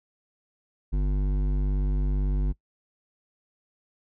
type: tone with hard clipping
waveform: sine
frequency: 49 Hz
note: G1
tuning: in tune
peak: -24 dBFS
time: 0.92-2.53 s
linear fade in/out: 20 ms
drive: 12 dB
effects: noise-tail reverb RT60 0.1 s tail -21 dB re dry